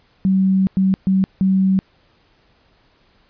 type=tone bursts at uneven times; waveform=sine; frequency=190.6 Hz; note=G3; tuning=48 cents flat; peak=-12 dBFS; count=4; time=0.25-0.67 / 0.77-0.94 / 1.07-1.24 / 1.41-1.79 s; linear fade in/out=0 ms; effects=pink hiss -57 dBFS RMS until 3.29 s + resampled to 11025 Hz